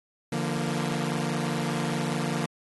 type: chord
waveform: sawtooth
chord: Bb major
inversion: first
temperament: equal with one note detuned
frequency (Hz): 146.83 / 171.81 / 233.1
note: D3 / F3 / Bb3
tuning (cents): 0 / -28 / 0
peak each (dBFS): -27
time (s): 0.32-2.46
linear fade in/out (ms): 5
effects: AAC 32 kbps